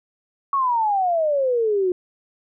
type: exponential sweep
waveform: sine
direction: down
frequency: 1129 to 355 Hz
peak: -17 dBFS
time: 0.53-1.92 s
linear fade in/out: 2 ms
effects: none